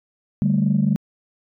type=chord; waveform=sine; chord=D suspended fourth; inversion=none; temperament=equal; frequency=146.83 / 196 / 220 Hz; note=D3 / G3 / A3; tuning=0 / 0 / 0 cents; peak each=-20 / -18 / -21 dBFS; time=0.42-0.96 s; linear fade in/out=0 ms; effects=tanh soft clip ceiling -8 dBFS